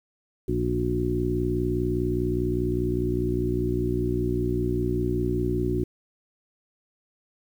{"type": "harmonic tone with a mistuned harmonic", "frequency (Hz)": 59.8, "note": "A#1", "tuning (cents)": 45, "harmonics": [1, 2, 3, 4, 5, 6], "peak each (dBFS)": [-30, -29, -34, -33, -30, -27], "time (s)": [0.48, 5.84], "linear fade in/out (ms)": 5, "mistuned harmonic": 6, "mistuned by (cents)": 25, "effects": ["9-bit"]}